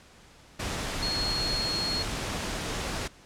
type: tone in noise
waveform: sine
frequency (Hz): 4299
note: C8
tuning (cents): +46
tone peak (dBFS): -28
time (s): 1.02-2.03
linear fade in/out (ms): 10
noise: pink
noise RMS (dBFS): -32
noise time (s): 0.59-3.08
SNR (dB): +1
effects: pink hiss -54 dBFS RMS until 3.25 s + low-pass 8000 Hz 12 dB/octave